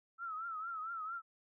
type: tone with vibrato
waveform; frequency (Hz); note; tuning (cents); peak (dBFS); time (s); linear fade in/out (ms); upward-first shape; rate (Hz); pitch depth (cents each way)
sine; 1318.5; E6; 0; -39; 0.18-1.22; 50; triangle; 4.4; 110
effects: none